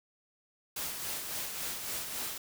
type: noise with tremolo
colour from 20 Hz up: white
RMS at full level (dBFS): -36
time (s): 0.76-2.38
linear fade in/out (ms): 5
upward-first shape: sine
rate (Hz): 3.6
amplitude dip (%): 40
effects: none